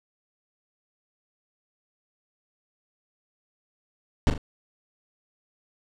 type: noise with echo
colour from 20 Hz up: brown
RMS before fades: -18 dBFS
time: 4.27-4.3 s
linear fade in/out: 0 ms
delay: 39 ms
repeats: 2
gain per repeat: -8 dB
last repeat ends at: 4.378 s
effects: low-pass 7000 Hz 12 dB/octave